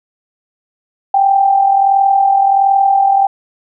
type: tone with amplitude modulation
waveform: sine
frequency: 786 Hz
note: G5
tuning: 4 cents sharp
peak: -5 dBFS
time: 1.14-3.27 s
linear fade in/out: 5 ms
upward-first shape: sine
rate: 41.4 Hz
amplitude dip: 55%
effects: none